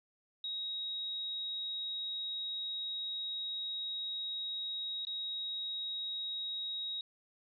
sine tone with dropouts, 3794 Hz, A#7, 30 cents sharp, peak -36 dBFS, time 0.44-7.01 s, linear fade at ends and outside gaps 2 ms, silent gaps 5.051-5.069 s, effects none

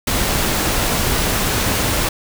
pink noise, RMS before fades -18 dBFS, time 0.07-2.09 s, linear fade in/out 5 ms, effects none

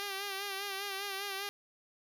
5% pulse tone with vibrato, 395.8 Hz, G4, 17 cents sharp, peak -25 dBFS, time 0-1.49 s, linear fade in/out 0 ms, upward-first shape sine, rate 5 Hz, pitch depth 50 cents each way, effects none

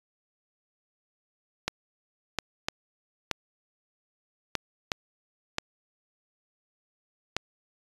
clicks, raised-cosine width 0.2 ms, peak -9 dBFS, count 8, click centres 1.68 / 2.387 / 2.685 / 3.313 / 4.553 / 4.918 / 5.584 / 7.366 s, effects resampled to 24000 Hz

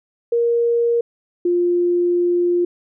sine tone pair in turn, 469.9 / 350.8 Hz, A#4 / F4, +14 / +8 cents, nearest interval perfect fourth, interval 506 cents, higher first, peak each -14 dBFS, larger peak neither, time 0.32-1.01 / 1.45-2.65 s, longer second, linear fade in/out 5 ms, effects none

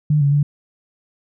sine tone with pitch steps, 150.1 / 141.6 / 145.3 Hz, D3 / C#3 / D3, +38 / +37 / -18 cents, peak -12 dBFS, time 0.1-0.43 s, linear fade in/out 5 ms, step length 110 ms, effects none

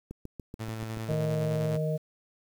click train, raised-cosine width 3 ms, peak -26 dBFS, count 8, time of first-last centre 0.11-1.116 s, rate 6.96 Hz
sawtooth tone with tremolo, 111.2 Hz, A2, 19 cents sharp, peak -29 dBFS, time 0.59-1.78 s, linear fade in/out 20 ms, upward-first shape square, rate 9.8 Hz, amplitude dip 25%
harmonic tone, 155.5 Hz, D#3, 1 cent flat, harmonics 1 / 3 / 4, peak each -28 / -34 / -33 dBFS, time 1.08-1.98 s, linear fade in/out 20 ms
effects 9-bit

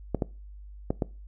clicks, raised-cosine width 2 ms, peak -12 dBFS, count 4, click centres 0.147 / 0.222 / 0.905 / 1.022 s, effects noise-tail reverb RT60 0.3 s tail -21 dB re dry + added 50 Hz sine -42 dBFS peak until 1.27 s

